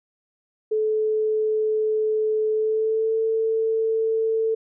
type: tone with pitch glide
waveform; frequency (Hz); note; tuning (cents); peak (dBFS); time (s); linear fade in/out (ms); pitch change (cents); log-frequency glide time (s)
sine; 432.8 to 445.5; A4 to A4; -29 to +22; -19; 0.71-4.55; 10; +51; 2.52-3.16
effects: none